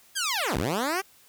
10% pulse linear two-way sweep, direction down then up, 1671 to 53.4 to 402.3 Hz, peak -17 dBFS, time 0.15-1.02 s, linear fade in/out 20 ms, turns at 0.57 s, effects white hiss -57 dBFS RMS until 1.28 s

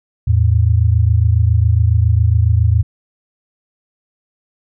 sine tone pair together, 82.74 / 110 Hz, E2 / A2, +7 / 0 cents, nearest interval perfect fourth, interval 493 cents, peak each -12 / -12 dBFS, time 0.27-2.83 s, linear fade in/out 10 ms, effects none

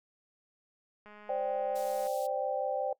click train, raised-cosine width 0.5 ms, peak -38 dBFS, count 212, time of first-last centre 1.06-2.07 s, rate 209 Hz
sine chord, C suspended second, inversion none, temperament just, 523.3 / 588.7 / 784.9 Hz, C5 / D5 / G5, 0 / +4 / +2 cents, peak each -34 dBFS, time 1.29-2.93 s, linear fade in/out 5 ms
white band-pass noise, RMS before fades -50 dBFS, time 1.75-2.27 s, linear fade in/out 10 ms, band 3200 to 16000 Hz, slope 24 dB/octave
effects noise-tail reverb RT60 0.1 s tail -21 dB re dry

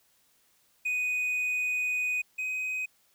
triangle tone pair in turn, 2489 / 2514 Hz, D#7 / D#7, 0 / +17 cents, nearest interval unison, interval 17 cents, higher second, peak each -25 / -28 dBFS, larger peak first, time 0.85-2.22 / 2.38-2.86 s, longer first, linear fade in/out 10 ms, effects white hiss -67 dBFS RMS until 3.14 s

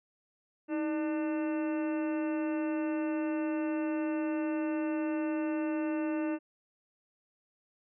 harmonic tone with a mistuned harmonic, 299.1 Hz, D4, 32 cents sharp, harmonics 1 / 2 / 3 / 4 / 5 / 6 / 7 / 8 / 9, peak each -30 / -38 / -45 / -49 / -48 / -51 / -55 / -60 / -49 dBFS, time 0.68-6.39 s, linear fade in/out 50 ms, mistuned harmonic 1, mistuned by +89 cents, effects none

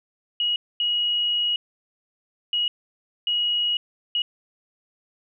sine tone bursts at uneven times, 2900 Hz, F#7, 35 cents flat, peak -20 dBFS, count 5, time 0.4-0.56 / 0.8-1.56 / 2.53-2.68 / 3.27-3.77 / 4.15-4.22 s, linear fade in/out 2 ms, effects none

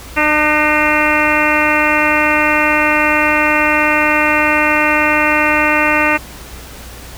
harmonic tone with a mistuned harmonic, 301.8 Hz, D4, 47 cents sharp, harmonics 1 / 2 / 3 / 4 / 5 / 6 / 7 / 8 / 9, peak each -19 / -19 / -19 / -19 / -19 / -19 / -19 / -19 / -19 dBFS, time 0.16-6.18 s, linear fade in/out 20 ms, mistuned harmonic 6, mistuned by +44 cents, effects added 60 Hz sine -34 dBFS peak until 7.17 s + pink hiss -34 dBFS RMS until 7.17 s

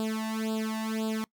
sawtooth tone with flanger, 220 Hz, A3, in tune, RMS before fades -31 dBFS, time 0-1.24 s, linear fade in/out 0 ms, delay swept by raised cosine 0.24 to 1.11 ms, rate 1.9 Hz, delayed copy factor +1, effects noise-tail reverb RT60 0.1 s tail -24 dB re dry

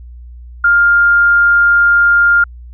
sine tone, 1404 Hz, F6, 9 cents sharp, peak -6 dBFS, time 0.64-2.44 s, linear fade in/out 5 ms, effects added 60 Hz sine -30 dBFS peak until 2.73 s

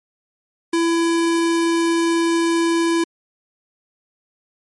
square tone, 334.4 Hz, E4, 25 cents sharp, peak -16 dBFS, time 0.73-3.04 s, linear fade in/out 5 ms, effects MP3 48 kbps

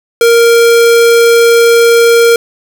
square tone, 466.2 Hz, A#4, in tune, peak -4 dBFS, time 0.21-2.36 s, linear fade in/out 2 ms, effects none

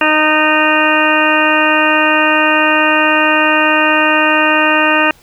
harmonic tone, 308.2 Hz, D#4, 16 cents flat, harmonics 1 / 2 / 3 / 4 / 5 / 6 / 8 / 9, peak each -17 / -17 / -17 / -17 / -17 / -17 / -17 / -17 dBFS, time 0.01-5.11 s, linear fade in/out 2 ms, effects pink hiss -46 dBFS RMS until 5.22 s

